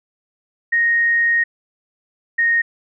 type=tone pair in turn; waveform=sine; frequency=1865 / 1858.3 Hz; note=A#6 / A#6; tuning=0 / -6 cents; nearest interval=unison; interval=6 cents; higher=first; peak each=-13 dBFS; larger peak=neither; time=0.72-1.44 / 2.38-2.62 s; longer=first; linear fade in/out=10 ms; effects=none